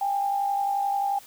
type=tone pair together; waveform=sine; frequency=798 / 849.4 Hz; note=G5 / G#5; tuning=+31 / +39 cents; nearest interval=minor second; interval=108 cents; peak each=-23 / -33 dBFS; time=0.01-1.19 s; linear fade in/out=5 ms; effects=white hiss -49 dBFS RMS until 1.26 s